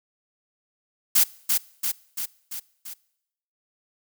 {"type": "noise with echo", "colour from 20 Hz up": "blue", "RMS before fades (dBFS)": -17, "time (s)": [1.15, 1.24], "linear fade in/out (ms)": 10, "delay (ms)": 340, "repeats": 5, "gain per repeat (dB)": -4, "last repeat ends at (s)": 2.94, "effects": ["noise-tail reverb RT60 0.8 s tail -23 dB re dry"]}